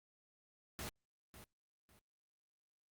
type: noise with echo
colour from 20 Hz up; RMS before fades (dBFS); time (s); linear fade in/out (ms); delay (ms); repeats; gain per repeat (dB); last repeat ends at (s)
pink; -45; 0.79-0.89; 0; 550; 2; -11; 1.99
effects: Opus 48 kbps